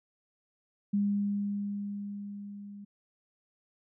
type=tone with level ramp; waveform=sine; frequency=202.7 Hz; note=G#3; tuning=42 cents flat; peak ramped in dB=-24 to -43 dBFS; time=0.93-2.85 s; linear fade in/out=10 ms; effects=none